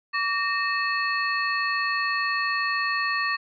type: tone cluster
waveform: sine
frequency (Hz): 1145 / 1838 / 2604 / 4328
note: D6 / A#6 / E7 / C#8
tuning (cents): -44 / -25 / -22 / -42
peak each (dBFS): -27 / -26 / -31 / -33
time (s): 0.13-3.37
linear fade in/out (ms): 20
effects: none